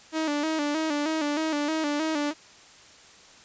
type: tone with vibrato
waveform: sawtooth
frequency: 304.4 Hz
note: D#4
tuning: 38 cents flat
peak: -21 dBFS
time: 0.12-2.34 s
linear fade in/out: 50 ms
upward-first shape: square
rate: 3.2 Hz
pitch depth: 71 cents each way
effects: white hiss -51 dBFS RMS until 3.44 s + resampled to 16000 Hz